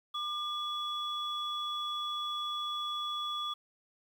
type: tone pair together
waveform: sine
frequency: 1200 / 3394 Hz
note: D6 / G#7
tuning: +37 / +37 cents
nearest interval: octave + tritone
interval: 1800 cents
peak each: -35 / -35 dBFS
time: 0.14-3.54 s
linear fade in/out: 10 ms
effects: tanh soft clip ceiling -27 dBFS + 10-bit